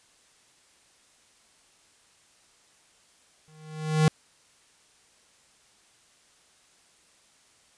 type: tone with exponential growth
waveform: square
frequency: 155.56 Hz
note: D#3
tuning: in tune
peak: -16 dBFS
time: 3.48-4.08 s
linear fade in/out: 0 ms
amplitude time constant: 130 ms
effects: white hiss -61 dBFS RMS until 7.77 s + resampled to 22050 Hz